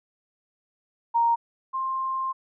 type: tone pair in turn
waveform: sine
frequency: 932.3 / 1055.3 Hz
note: A#5 / C6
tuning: 0 / +14 cents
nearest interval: major second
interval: 214 cents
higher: second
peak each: -18 / -25 dBFS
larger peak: first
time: 1.14-1.36 / 1.73-2.33 s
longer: second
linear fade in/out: 20 ms
effects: none